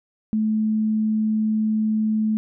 sine tone, 216.8 Hz, A3, 25 cents flat, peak -18 dBFS, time 0.33-2.37 s, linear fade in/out 0 ms, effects none

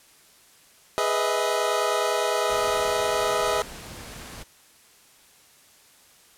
25% pulse chord, E major seventh, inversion first, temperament equal with one note detuned, 415.3 / 493.9 / 622.3 / 652.1 Hz, G#4 / B4 / D#5 / E5, 0 / 0 / 0 / -19 cents, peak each -24 dBFS, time 0.98-3.62 s, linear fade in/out 0 ms
pink noise, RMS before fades -40 dBFS, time 2.48-4.44 s, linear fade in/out 20 ms
effects white hiss -55 dBFS RMS until 6.37 s + low-pass 12000 Hz 12 dB/octave

